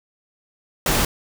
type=noise; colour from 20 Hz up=pink; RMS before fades=-19 dBFS; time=0.86-1.05 s; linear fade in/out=2 ms; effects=none